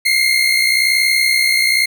30% pulse tone pair together, 2093 / 2154 Hz, C7 / C7, 0 / +50 cents, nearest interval unison, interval 50 cents, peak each -12 dBFS, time 0.05-1.86 s, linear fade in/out 10 ms, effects none

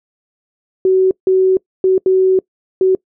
sine tone bursts at uneven times, 376.2 Hz, F#4, 29 cents sharp, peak -8 dBFS, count 5, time 0.85-1.11 / 1.27-1.57 / 1.84-1.98 / 2.06-2.39 / 2.81-2.95 s, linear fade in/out 2 ms, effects noise-tail reverb RT60 0.1 s tail -24 dB re dry

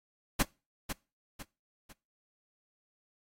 pink noise with echo, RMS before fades -27 dBFS, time 0.39-0.43 s, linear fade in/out 10 ms, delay 500 ms, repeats 3, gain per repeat -8 dB, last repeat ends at 1.93 s, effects noise-tail reverb RT60 0.3 s tail -24 dB re dry + AAC 48 kbps

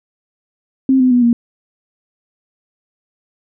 sine tone with pitch steps, 264.8 / 254.9 / 245.4 / 236.2 Hz, C4 / C4 / B3 / A#3, +21 / -45 / -11 / +23 cents, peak -8 dBFS, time 0.89-1.33 s, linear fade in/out 2 ms, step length 110 ms, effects none

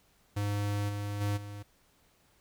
square tone with level steps, 102.4 Hz, G#2, 24 cents flat, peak -30 / -34 / -29 / -41 dBFS, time 0.36-1.63 s, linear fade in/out 10 ms, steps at 0.88 / 1.2 / 1.36 s, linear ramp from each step 20 ms, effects pink hiss -67 dBFS RMS until 2.4 s

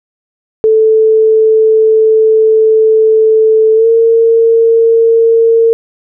sine tone with pitch glide, 439.2 to 456.3 Hz, A4 to A#4, -3 to -37 cents, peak -4 dBFS, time 0.64-5.73 s, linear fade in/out 0 ms, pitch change +66 cents, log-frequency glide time 3.75-3.87 s, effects none

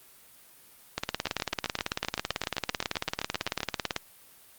two click trains, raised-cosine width 0.2 ms, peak -12 / -10 dBFS, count 19 / 55, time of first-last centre 1.27-3.605 / 0.98-3.963 s, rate 7.71 / 18.1 Hz, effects white hiss -55 dBFS RMS until 4.58 s + Opus 32 kbps

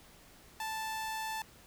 sawtooth tone, 880 Hz, A5, in tune, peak -32 dBFS, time 0.6-1.42 s, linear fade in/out 2 ms, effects pink hiss -58 dBFS RMS until 1.66 s

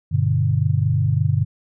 sine chord, G major, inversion none, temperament equal with one note detuned, 98 / 121.56 / 146.83 Hz, G2 / B2 / D3, 0 / -27 / 0 cents, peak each -20 dBFS, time 0.11-1.45 s, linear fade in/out 20 ms, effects none

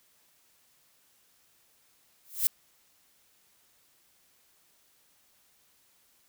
violet noise with exponential growth, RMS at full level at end -21 dBFS, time 2.25-2.47 s, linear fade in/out 0 ms, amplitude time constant 46 ms, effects white hiss -66 dBFS RMS until 6.28 s

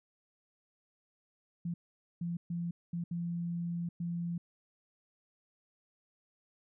sine tone bursts at uneven times, 171.4 Hz, F3, 32 cents flat, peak -33 dBFS, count 6, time 1.65-1.74 / 2.21-2.37 / 2.5-2.71 / 2.93-3.04 / 3.11-3.89 / 4-4.38 s, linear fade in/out 5 ms, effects none

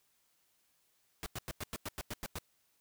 pink noise bursts, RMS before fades -40 dBFS, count 10, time 1.23-2.386 s, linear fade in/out 0 ms, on 31 ms, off 94 ms, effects white hiss -74 dBFS RMS until 2.8 s

